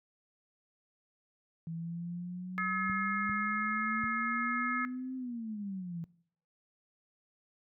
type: exponential two-way sweep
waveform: sine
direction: up then down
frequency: 163.6 to 260.9 to 163.6 Hz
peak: -36 dBFS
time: 1.67-6.04 s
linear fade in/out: 0 ms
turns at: 5.16 s
type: harmonic tone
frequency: 427 Hz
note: G#4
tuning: 48 cents sharp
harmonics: 3 / 4 / 5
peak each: -34 / -35 / -36 dBFS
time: 2.58-4.85 s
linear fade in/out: 0 ms
type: clicks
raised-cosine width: 5 ms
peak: -28 dBFS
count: 3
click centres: 2.897 / 3.295 / 4.038 s
effects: noise-tail reverb RT60 0.6 s tail -20 dB re dry + high-pass 100 Hz 12 dB/octave